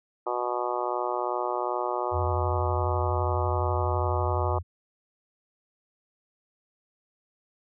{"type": "harmonic tone", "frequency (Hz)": 122.6, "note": "B2", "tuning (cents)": -12, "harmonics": [3, 4, 5, 6, 7, 8, 9, 10], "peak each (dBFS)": [-33, -35, -33, -35, -33, -36, -35, -37], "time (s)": [0.26, 4.59], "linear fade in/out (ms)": 10}
{"type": "tone with vibrato", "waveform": "sine", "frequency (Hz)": 87.2, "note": "F2", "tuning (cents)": -2, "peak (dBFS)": -26, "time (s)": [2.11, 4.63], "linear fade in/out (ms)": 50, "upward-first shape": "triangle", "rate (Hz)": 12, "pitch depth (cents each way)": 110}
{"effects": []}